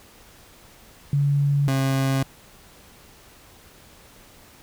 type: tone pair in turn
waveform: sine / 30% pulse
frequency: 142.2 / 134.59 Hz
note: C#3 / C3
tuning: +45 / +49 cents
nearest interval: minor second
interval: 96 cents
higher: first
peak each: -17 dBFS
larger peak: neither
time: 1.13-1.68 / 1.68-2.23 s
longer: neither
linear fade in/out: 2 ms
effects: pink hiss -50 dBFS RMS until 4.62 s